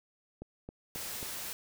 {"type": "click train", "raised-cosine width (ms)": 2, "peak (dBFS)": -29, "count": 4, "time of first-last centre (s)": [0.42, 1.229], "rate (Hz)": 3.71}
{"type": "noise", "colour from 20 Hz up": "white", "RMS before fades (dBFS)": -40, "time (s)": [0.95, 1.53], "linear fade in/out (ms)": 0}
{"effects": []}